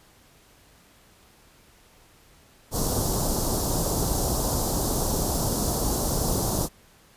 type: band-stop noise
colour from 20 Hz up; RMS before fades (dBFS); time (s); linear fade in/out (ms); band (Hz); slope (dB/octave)
pink; -25; 2.71-6.69; 50; 1000 to 4900; 24
effects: pink hiss -56 dBFS RMS until 7.16 s + resampled to 32000 Hz